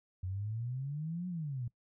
sine exponential two-way sweep, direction up then down, 89.9 to 184 to 115.5 Hz, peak -35 dBFS, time 0.23-1.68 s, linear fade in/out 5 ms, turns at 1.28 s, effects noise-tail reverb RT60 0.1 s tail -21 dB re dry

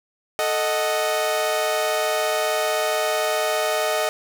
sawtooth chord, D# diminished, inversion second, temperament equal, 440 / 622.3 / 740 Hz, A4 / D#5 / F#5, 0 / 0 / 0 cents, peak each -23 / -18 / -24 dBFS, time 0.39-4.09 s, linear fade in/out 0 ms, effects none

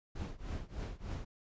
brown noise with tremolo, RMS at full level -37 dBFS, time 0.15-1.25 s, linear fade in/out 10 ms, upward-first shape triangle, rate 3.3 Hz, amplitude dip 95%, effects resampled to 16000 Hz

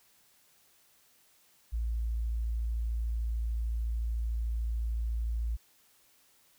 sine tone, 56.8 Hz, A#1, 44 cents flat, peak -29 dBFS, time 1.72-5.57 s, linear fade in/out 20 ms, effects white hiss -65 dBFS RMS until 6.58 s

